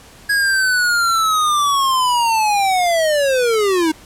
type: linear sweep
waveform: square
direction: down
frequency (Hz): 1661.2 to 306.2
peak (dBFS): -14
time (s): 0.29-3.92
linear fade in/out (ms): 10
effects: pink hiss -43 dBFS RMS until 4.05 s + low-pass 12000 Hz 12 dB/octave